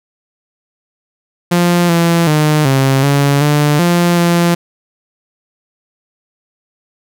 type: tone with pitch steps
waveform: sawtooth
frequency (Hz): 174.5 / 168.9 / 152.2 / 134.8 / 141.3 / 147.8 / 173.6 / 171.9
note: F3 / E3 / D#3 / C#3 / C#3 / D3 / F3 / F3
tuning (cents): -1 / +42 / -38 / -48 / +34 / +11 / -10 / -27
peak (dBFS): -5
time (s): 1.51-4.55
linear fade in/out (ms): 10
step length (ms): 380
effects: none